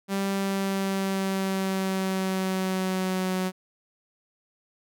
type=tone with pitch glide; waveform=sawtooth; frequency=196 to 185.86 Hz; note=G3 to F#3; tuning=0 to +8 cents; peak=-21 dBFS; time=0.08-3.52 s; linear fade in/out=50 ms; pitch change=-92 cents; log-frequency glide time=0.29-3.34 s; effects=none